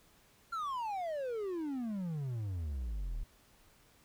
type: exponential sweep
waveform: triangle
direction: down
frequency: 1400 to 35.52 Hz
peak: -33 dBFS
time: 0.52-3.24 s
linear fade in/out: 10 ms
effects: pink hiss -65 dBFS RMS until 4.04 s